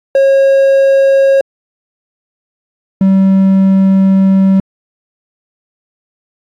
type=tone pair in turn; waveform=triangle; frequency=544 / 192.33 Hz; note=C#5 / G3; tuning=-33 / -33 cents; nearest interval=octave + tritone; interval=1800 cents; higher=first; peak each=-3 dBFS; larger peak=neither; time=0.15-1.41 / 3.01-4.6 s; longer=second; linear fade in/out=2 ms; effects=AAC 64 kbps